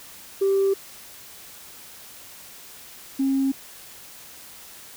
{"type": "tone pair in turn", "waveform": "sine", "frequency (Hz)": [391, 270.1], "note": ["G4", "C#4"], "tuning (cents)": [-4, -45], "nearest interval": "tritone", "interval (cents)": 641, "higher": "first", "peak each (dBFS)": [-16, -18], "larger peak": "first", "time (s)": [[0.41, 0.74], [3.19, 3.52]], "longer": "neither", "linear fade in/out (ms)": 10, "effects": ["tanh soft clip ceiling -14 dBFS", "white hiss -44 dBFS RMS until 4.96 s"]}